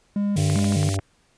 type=tone with vibrato; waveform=triangle; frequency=174.8 Hz; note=F3; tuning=2 cents sharp; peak=-18 dBFS; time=0.16-0.89 s; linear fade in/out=2 ms; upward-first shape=square; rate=2.5 Hz; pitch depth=260 cents each way
type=high-pass noise; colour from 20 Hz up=white; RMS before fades=-31 dBFS; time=0.36-0.97 s; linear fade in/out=10 ms; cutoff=1900 Hz; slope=48 dB/octave
type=harmonic tone; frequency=97.6 Hz; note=G2; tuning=7 cents flat; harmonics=1 / 3 / 4 / 5 / 6 / 7 / 8; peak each=-22 / -32 / -35 / -43 / -40 / -36 / -47 dBFS; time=0.37-1 s; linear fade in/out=10 ms
type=clicks; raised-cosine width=0.5 ms; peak=-17 dBFS; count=9; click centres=0.499 / 0.558 / 0.59 / 0.644 / 0.723 / 0.83 / 0.89 / 0.943 / 0.99 s
effects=pink hiss -62 dBFS RMS until 1.37 s + resampled to 22050 Hz